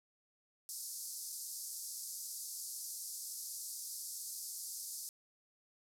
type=band-pass noise; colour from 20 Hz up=white; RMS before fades=-45 dBFS; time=0.69-5.09 s; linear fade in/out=0 ms; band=4700 to 13000 Hz; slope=48 dB/octave; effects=none